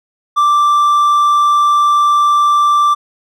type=tone; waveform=triangle; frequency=1174.7 Hz; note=D6; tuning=in tune; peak=-6 dBFS; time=0.36-2.95 s; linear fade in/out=20 ms; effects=none